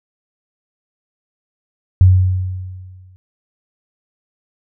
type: tone with exponential decay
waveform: sine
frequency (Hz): 92.5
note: F#2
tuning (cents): 0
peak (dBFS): -3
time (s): 2.01-3.16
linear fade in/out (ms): 0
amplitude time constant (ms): 250
effects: none

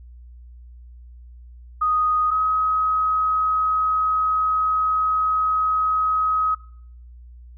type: tone pair in turn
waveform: sine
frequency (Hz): 1244.5 / 1268.4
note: D#6 / D#6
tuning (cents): 0 / +33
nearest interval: unison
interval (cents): 33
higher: second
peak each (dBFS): -17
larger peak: neither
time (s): 1.81-2.31 / 2.31-6.55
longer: second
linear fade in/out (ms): 10
effects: noise-tail reverb RT60 0.6 s tail -20 dB re dry + added 60 Hz sine -40 dBFS peak until 7.57 s

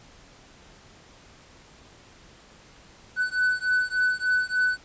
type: beating tone pair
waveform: triangle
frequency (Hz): 1496 / 1499.4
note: F#6 / F#6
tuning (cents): +19 / +23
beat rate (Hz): 3.4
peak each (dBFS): -23 / -23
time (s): 3.16-4.79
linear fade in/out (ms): 50
effects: pink hiss -52 dBFS RMS until 4.84 s + resampled to 16000 Hz

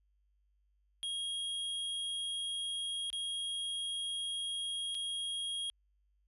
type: tone with dropouts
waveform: square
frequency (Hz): 3271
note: G#7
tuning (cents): -27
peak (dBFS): -36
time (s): 1.03-5.7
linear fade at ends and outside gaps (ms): 0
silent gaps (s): 3.102-3.129 / 4.946-4.95
effects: added 50 Hz sine -70 dBFS peak until 6.27 s + resampled to 32000 Hz

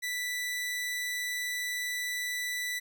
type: tone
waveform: sawtooth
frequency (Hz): 1975.5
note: B6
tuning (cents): 0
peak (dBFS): -28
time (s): 0.02-2.8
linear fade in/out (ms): 20
effects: none

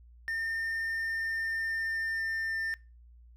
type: tone with pitch glide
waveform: triangle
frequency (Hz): 1812 to 1799.5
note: A#6 to A6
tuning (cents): -50 to +38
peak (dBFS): -29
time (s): 0.28-2.74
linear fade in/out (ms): 0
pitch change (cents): -12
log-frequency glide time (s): 0.74-2.45
effects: noise-tail reverb RT60 0.3 s tail -23 dB re dry + added 59 Hz sine -52 dBFS peak until 3.36 s

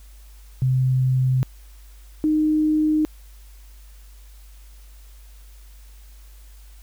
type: tone pair in turn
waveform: sine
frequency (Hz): 129.4 / 307.8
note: C3 / D#4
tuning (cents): -19 / -19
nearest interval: octave + minor third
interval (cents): 1500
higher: second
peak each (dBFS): -16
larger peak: neither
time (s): 0.62-1.43 / 2.24-3.05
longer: neither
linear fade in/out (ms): 0
effects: added 50 Hz sine -42 dBFS peak until 6.82 s + white hiss -55 dBFS RMS until 6.82 s

